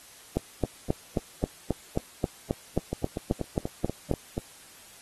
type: two click trains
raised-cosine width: 2 ms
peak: -16 / -11 dBFS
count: 7 / 15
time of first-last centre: 2.93-4.379 / 0.37-4.113 s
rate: 4.14 / 3.74 Hz
effects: white hiss -51 dBFS RMS until 5.01 s + AAC 32 kbps

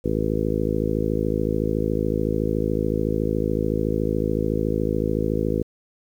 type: harmonic tone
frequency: 53.8 Hz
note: A1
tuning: 38 cents flat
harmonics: 1 / 2 / 3 / 4 / 5 / 6 / 7 / 8 / 9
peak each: -29 / -29 / -29 / -29 / -29 / -29 / -29 / -29 / -29 dBFS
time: 0.04-5.63 s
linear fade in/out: 10 ms
effects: 9-bit

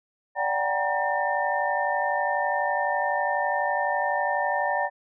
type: tone cluster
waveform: sine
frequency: 583 / 742 / 794 / 944 / 1802 Hz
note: D5 / F#5 / G5 / A#5 / A6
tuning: -13 / +5 / +22 / +22 / +41 cents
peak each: -29 dBFS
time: 0.35-4.9 s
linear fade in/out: 50 ms
effects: none

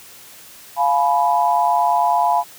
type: chord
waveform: sine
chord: F diminished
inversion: none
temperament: equal with one note detuned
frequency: 698.5 / 847.6 / 987.8 Hz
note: F5 / Ab5 / Cb6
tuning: 0 / +35 / 0 cents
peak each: -18 dBFS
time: 0.76-2.44 s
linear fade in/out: 50 ms
effects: white hiss -42 dBFS RMS until 2.58 s + high-pass 60 Hz 12 dB/octave

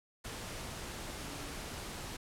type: tone in noise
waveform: sine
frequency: 285.4 Hz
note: D4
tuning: 49 cents flat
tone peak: -51 dBFS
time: 1.2-1.57 s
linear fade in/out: 10 ms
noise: pink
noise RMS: -43 dBFS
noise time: 0.24-2.17 s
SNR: -11 dB
effects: low-pass 11000 Hz 12 dB/octave

